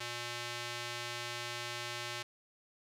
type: tone with band-pass filter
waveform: square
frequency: 120 Hz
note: B2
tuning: 49 cents flat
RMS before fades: -41 dBFS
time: 0-2.23 s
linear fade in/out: 10 ms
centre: 3400 Hz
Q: 0.81
effects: none